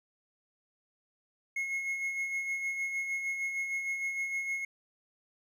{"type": "tone with tremolo", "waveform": "triangle", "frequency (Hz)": 2168, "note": "C#7", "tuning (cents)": -39, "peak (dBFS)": -28, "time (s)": [1.56, 4.65], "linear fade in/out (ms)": 5, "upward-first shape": "sine", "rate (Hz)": 6.5, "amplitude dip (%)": 45, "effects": []}